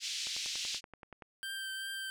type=band-pass noise; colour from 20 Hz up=white; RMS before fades=-38 dBFS; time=0-0.81 s; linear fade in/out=50 ms; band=2600 to 6000 Hz; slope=24 dB/octave
type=click train; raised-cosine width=0.5 ms; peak=-33 dBFS; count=11; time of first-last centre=0.27-1.222 s; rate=10.5 Hz
type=tone with vibrato; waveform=25% pulse; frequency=1568 Hz; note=G6; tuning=in tune; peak=-34 dBFS; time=1.43-2.1 s; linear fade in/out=0 ms; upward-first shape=triangle; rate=2.6 Hz; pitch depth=17 cents each way
effects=none